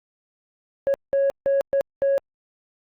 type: tone bursts at uneven times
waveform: sine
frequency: 552 Hz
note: C#5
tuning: 7 cents flat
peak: -15 dBFS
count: 5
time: 0.87-0.94 / 1.13-1.3 / 1.46-1.61 / 1.73-1.81 / 2.02-2.18 s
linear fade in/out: 0 ms
effects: tanh soft clip ceiling -15 dBFS + Opus 48 kbps